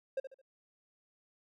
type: tone with echo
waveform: triangle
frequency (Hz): 533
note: C5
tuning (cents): +32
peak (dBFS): -29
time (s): 0.17-0.2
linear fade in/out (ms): 5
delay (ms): 72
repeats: 3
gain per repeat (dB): -10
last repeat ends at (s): 0.416
effects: none